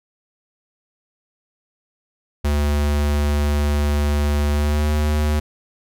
square tone with pitch glide, 73.2 to 75.34 Hz, D2 to D2, -5 to +45 cents, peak -17 dBFS, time 2.44-5.4 s, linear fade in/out 10 ms, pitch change +50 cents, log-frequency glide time 4.51-4.91 s, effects none

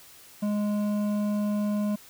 sine tone with hard clipping, 207.7 Hz, G#3, in tune, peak -26 dBFS, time 0.42-1.96 s, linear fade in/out 10 ms, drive 9 dB, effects white hiss -51 dBFS RMS until 2.09 s

